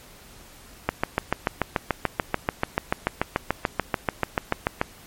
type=click train; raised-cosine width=0.5 ms; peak=-5 dBFS; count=28; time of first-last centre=0.89-4.814 s; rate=6.88 Hz; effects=pink hiss -48 dBFS RMS until 5.06 s + MP3 64 kbps